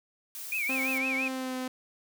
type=noise; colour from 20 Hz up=blue; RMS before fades=-40 dBFS; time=0.35-0.98 s; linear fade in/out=0 ms
type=tone with vibrato; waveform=sine; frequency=2389 Hz; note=D7; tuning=29 cents sharp; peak=-28 dBFS; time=0.52-1.28 s; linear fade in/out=2 ms; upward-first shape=triangle; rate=5.9 Hz; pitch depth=170 cents each way
type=tone with pitch glide; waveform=sawtooth; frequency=263.2 to 256.3 Hz; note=C4 to C4; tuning=+10 to -36 cents; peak=-28 dBFS; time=0.69-1.68 s; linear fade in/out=5 ms; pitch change=-46 cents; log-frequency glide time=1.24-1.55 s
effects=none